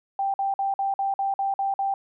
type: tone bursts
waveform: sine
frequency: 786 Hz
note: G5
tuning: 4 cents sharp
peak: -22 dBFS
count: 9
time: 0.19-1.94 s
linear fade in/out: 2 ms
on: 150 ms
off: 50 ms
effects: none